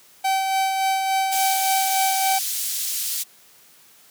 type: tone with tremolo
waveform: 45% pulse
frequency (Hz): 770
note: G5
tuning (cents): -31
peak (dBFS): -18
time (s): 0.24-2.39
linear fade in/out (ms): 10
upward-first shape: sine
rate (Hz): 3.5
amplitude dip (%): 35
type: band-pass noise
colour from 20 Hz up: white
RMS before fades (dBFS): -26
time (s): 1.31-3.24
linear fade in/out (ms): 20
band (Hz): 4000 to 16000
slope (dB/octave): 12
effects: white hiss -52 dBFS RMS until 4.1 s + high-pass 100 Hz 12 dB/octave